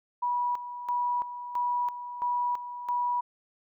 sine tone with tremolo, 974 Hz, B5, 24 cents flat, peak -25 dBFS, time 0.22-3.21 s, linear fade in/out 10 ms, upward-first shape square, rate 1.5 Hz, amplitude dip 70%, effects none

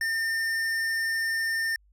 sine tone with tanh clipping, 1808 Hz, A6, 47 cents sharp, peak -27 dBFS, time 0.01-1.76 s, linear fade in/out 2 ms, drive 15 dB, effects added 50 Hz sine -58 dBFS peak until 1.92 s

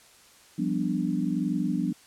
sine chord, G dominant seventh, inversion third, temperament equal, 174.61 / 196 / 246.9 / 293.7 Hz, F3 / G3 / B3 / D4, 0 / 0 / 0 / 0 cents, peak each -30 dBFS, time 0.58-1.93 s, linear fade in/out 10 ms, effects white hiss -55 dBFS RMS until 2.06 s + low-pass 10000 Hz 12 dB/octave

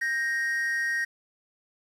triangle tone pair together, 1584.1 / 1871 Hz, G6 / A#6, +18 / +6 cents, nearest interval minor third, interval 288 cents, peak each -31 / -24 dBFS, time 0.01-1.05 s, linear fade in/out 10 ms, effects resampled to 32000 Hz + 9-bit

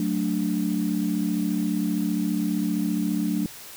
sine chord, D major, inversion first, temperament equal, 185 / 220 / 293.7 Hz, F#3 / A3 / D4, 0 / 0 / 0 cents, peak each -26 dBFS, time 0-3.46 s, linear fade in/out 2 ms, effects tanh soft clip ceiling -13 dBFS + white hiss -42 dBFS RMS until 3.76 s

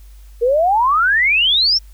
sine exponential sweep, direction up, 455.1 to 5588 Hz, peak -11 dBFS, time 0.41-1.79 s, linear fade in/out 20 ms, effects added 50 Hz sine -37 dBFS peak until 1.93 s + white hiss -54 dBFS RMS until 1.93 s

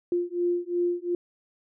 sine beating tone pair, 349.2 / 352 Hz, F4 / F4, 0 / +14 cents, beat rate 2.8 Hz, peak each -27 dBFS, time 0.12-1.15 s, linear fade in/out 2 ms, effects none

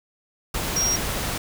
sine tone in noise, 5630 Hz, F8, 13 cents sharp, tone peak -20 dBFS, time 0.76-0.96 s, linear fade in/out 5 ms, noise pink, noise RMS -27 dBFS, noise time 0.54-1.38 s, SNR +4 dB, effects none

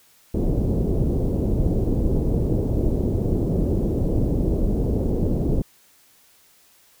pink low-pass noise, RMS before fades -21 dBFS, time 0.34-5.62 s, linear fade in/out 5 ms, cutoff 470 Hz, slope 24 dB/octave, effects white hiss -56 dBFS RMS until 7 s

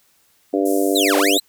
harmonic tone, 98 Hz, G2, in tune, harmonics 3 / 4 / 5 / 6 / 7, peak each -19 / -21 / -23 / -25 / -26 dBFS, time 0.53-1.38 s, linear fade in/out 10 ms
white band-pass noise, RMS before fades -32 dBFS, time 0.65-1.36 s, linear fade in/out 10 ms, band 7400 to 13000 Hz, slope 24 dB/octave
sawtooth linear two-way sweep, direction down then up, 4186 to 490.5 to 4186 Hz, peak -14 dBFS, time 0.95-1.4 s, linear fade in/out 10 ms, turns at 1.17 s
effects white hiss -59 dBFS RMS until 1.48 s

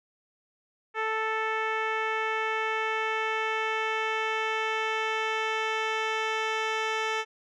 10% pulse tone with low-pass filter sweep, 440 Hz, A4, in tune, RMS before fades -29 dBFS, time 0.94-7.25 s, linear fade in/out 50 ms, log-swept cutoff 2000 to 4200 Hz, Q 1.2, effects none

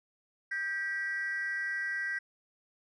triangle ring-modulated tone, 1760 Hz, A6, in tune, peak -25 dBFS, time 0.51-2.19 s, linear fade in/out 10 ms, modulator 178 Hz, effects tanh soft clip ceiling -27 dBFS + resampled to 22050 Hz

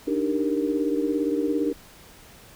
sine chord, Eb major seventh, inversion third, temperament equal, 293.7 / 311.1 / 392 / 466.2 Hz, D4 / Eb4 / G4 / Bb4, 0 / 0 / 0 / 0 cents, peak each -25 / -28 / -29 / -28 dBFS, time 0.07-1.73 s, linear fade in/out 10 ms, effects pink hiss -49 dBFS RMS until 2.55 s

